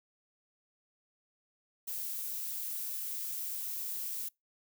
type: noise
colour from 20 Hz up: violet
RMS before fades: -38 dBFS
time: 1.87-4.29 s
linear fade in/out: 10 ms
effects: noise-tail reverb RT60 0.2 s tail -26 dB re dry